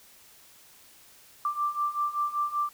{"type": "beating tone pair", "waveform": "sine", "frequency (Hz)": [1174.7, 1179.9], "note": ["D6", "D6"], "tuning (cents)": [0, 8], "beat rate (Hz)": 5.2, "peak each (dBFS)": [-31, -28], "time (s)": [1.45, 2.69], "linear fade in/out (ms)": 2, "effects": ["white hiss -55 dBFS RMS until 2.73 s"]}